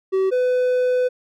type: tone pair in turn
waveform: triangle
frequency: 381.6 / 501.6 Hz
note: G4 / B4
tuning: -47 / +27 cents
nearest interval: perfect fourth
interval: 474 cents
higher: second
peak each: -14 dBFS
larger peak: neither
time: 0.12-0.31 / 0.31-1.09 s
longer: second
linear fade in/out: 20 ms
effects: none